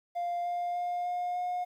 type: tone with pitch steps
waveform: triangle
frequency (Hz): 698.5 / 703.4 / 708.3 / 713.2 / 718.1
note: F5 / F5 / F5 / F5 / F5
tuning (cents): 0 / +12 / +24 / +36 / +48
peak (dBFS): -27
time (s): 0.15-1.65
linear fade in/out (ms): 20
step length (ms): 300
effects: tanh soft clip ceiling -25 dBFS + 11-bit